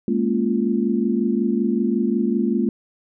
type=chord; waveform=sine; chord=Bb minor seventh; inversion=third; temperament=equal with one note detuned; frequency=207.7 / 233.1 / 277.2 / 348 Hz; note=Ab3 / Bb3 / Db4 / F4; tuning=0 / 0 / 0 / -6 cents; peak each=-22 / -21 / -27 / -24 dBFS; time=0.08-2.69 s; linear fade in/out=2 ms; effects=none